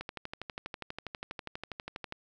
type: click train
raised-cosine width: 0.3 ms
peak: -22 dBFS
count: 27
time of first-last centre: 0.01-2.124 s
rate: 12.3 Hz
effects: none